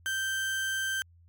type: tone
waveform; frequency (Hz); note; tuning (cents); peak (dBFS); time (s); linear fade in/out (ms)
35% pulse; 1562; G6; -7; -27; 0.06-1.02; 0
effects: added 85 Hz sine -55 dBFS peak until 1.28 s + MP3 96 kbps